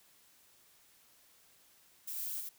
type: noise with echo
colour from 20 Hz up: violet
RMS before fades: -41 dBFS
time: 2.07-2.41 s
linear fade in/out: 10 ms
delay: 83 ms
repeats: 1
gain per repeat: -2 dB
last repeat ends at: 2.493 s
effects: white hiss -65 dBFS RMS until 2.58 s